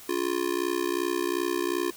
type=tone with amplitude modulation; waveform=square; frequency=350.5 Hz; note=F4; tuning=6 cents sharp; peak=-22 dBFS; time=0.09-1.91 s; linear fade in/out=5 ms; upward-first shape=sine; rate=62.7 Hz; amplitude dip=100%; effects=white hiss -47 dBFS RMS until 1.96 s